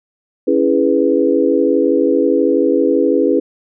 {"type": "chord", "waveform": "sine", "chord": "C# minor seventh", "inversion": "none", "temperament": "equal", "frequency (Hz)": [277.2, 329.6, 415.3, 493.9], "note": ["C#4", "E4", "G#4", "B4"], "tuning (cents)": [0, 0, 0, 0], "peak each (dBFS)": -16, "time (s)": [0.47, 3.4], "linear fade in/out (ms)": 10, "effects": []}